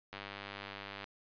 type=click train; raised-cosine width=0.3 ms; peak=-27 dBFS; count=92; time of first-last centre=0.13-1.042 s; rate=99.8 Hz; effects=resampled to 11025 Hz

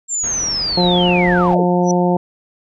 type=linear sweep; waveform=sine; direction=down; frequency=7459 to 206.7 Hz; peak=-17 dBFS; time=0.08-1.65 s; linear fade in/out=50 ms
type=low-pass noise; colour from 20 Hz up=pink; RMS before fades=-31 dBFS; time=0.23-1.55 s; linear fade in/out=10 ms; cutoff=2300 Hz; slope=12 dB/octave
type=harmonic tone; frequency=177.9 Hz; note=F3; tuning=32 cents sharp; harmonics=1 / 2 / 3 / 4 / 5; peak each=-15 / -18 / -20 / -21 / -22 dBFS; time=0.77-2.17 s; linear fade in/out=5 ms
type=tone with exponential growth; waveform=sine; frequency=5900 Hz; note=F#8; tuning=6 cents flat; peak=-17 dBFS; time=1.83-1.91 s; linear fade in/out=1 ms; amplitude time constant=17 ms
effects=none

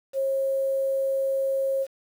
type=tone with quantisation; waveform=sine; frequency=540 Hz; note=C#5; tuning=45 cents flat; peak=-22 dBFS; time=0.13-1.87 s; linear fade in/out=50 ms; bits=8; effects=none

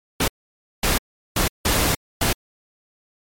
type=noise bursts at uneven times; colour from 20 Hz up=pink; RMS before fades=-19 dBFS; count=5; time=0.2-0.28 / 0.83-0.98 / 1.36-1.48 / 1.65-1.95 / 2.21-2.33 s; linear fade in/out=5 ms; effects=MP3 64 kbps

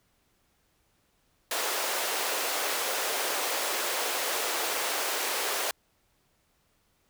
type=high-pass noise; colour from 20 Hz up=pink; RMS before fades=-30 dBFS; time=1.51-5.71 s; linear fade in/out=2 ms; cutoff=430 Hz; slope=24 dB/octave; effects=pink hiss -70 dBFS RMS until 7.09 s

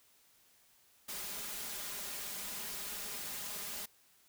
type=noise with comb filter; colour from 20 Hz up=white; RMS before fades=-42 dBFS; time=1.08-3.86 s; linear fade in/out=10 ms; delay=4.9 ms; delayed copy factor=+0.65; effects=white hiss -67 dBFS RMS until 4.28 s

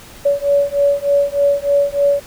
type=beating tone pair; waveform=sine; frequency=566 / 569.3 Hz; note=C#5 / C#5; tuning=+36 / +46 cents; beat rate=3.3 Hz; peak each=-15 dBFS; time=0.25-2.2 s; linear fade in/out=10 ms; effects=pink hiss -39 dBFS RMS until 2.26 s

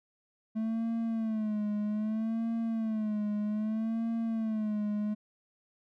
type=tone with vibrato; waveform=triangle; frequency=218.5 Hz; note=A3; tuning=12 cents flat; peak=-27 dBFS; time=0.55-5.15 s; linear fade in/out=20 ms; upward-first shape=sine; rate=0.63 Hz; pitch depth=80 cents each way; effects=none

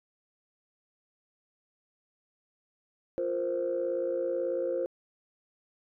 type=chord; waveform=sine; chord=F suspended fourth; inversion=none; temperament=just; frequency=349.2 / 465.6 / 523.8 Hz; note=F4 / Bb4 / C5; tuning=0 / -2 / +2 cents; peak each=-33 / -35 / -29 dBFS; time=3.18-4.86 s; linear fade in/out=0 ms; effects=tanh soft clip ceiling -21 dBFS

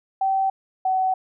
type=tone pair in turn; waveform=sine; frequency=772 / 753.5 Hz; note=G5 / F#5; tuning=-27 / +31 cents; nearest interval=unison; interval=42 cents; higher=first; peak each=-18 dBFS; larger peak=neither; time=0.21-0.5 / 0.85-1.14 s; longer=neither; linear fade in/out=5 ms; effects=none

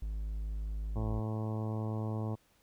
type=tone; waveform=triangle; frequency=52.7 Hz; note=G#1; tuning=26 cents sharp; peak=-32 dBFS; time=0.02-1.2 s; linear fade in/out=5 ms
type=harmonic tone; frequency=109.2 Hz; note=A2; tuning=13 cents flat; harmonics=1 / 2 / 3 / 4 / 5 / 6 / 7 / 8 / 9 / 10; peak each=-34 / -40 / -44 / -46 / -48 / -50 / -51 / -52 / -53 / -54 dBFS; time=0.95-2.36 s; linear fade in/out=20 ms
effects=pink hiss -69 dBFS RMS until 2.62 s

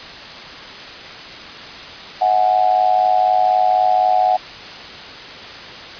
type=tone with amplitude modulation; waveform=sine; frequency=740 Hz; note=F#5; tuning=in tune; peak=-8 dBFS; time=2.21-4.37 s; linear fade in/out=10 ms; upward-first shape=sine; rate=104 Hz; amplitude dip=80%; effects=white hiss -33 dBFS RMS until 5.99 s + resampled to 11025 Hz

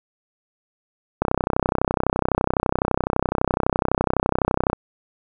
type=click train; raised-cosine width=1 ms; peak=-4 dBFS; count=113; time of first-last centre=1.22-4.731 s; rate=31.9 Hz; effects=none

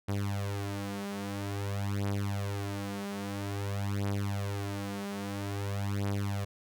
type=beating tone pair; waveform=sawtooth; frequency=100 / 100.5 Hz; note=G2 / G2; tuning=+35 / +44 cents; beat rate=0.5 Hz; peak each=-31 dBFS; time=0.08-6.45 s; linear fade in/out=10 ms; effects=none

